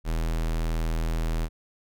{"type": "tone", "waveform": "square", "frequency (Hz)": 40.61, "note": "E1", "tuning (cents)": -25, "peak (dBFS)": -25, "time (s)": [0.04, 1.49], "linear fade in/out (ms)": 50, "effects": []}